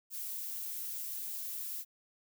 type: noise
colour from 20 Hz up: violet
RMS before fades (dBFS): -40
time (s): 0.1-1.85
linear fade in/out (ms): 50
effects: none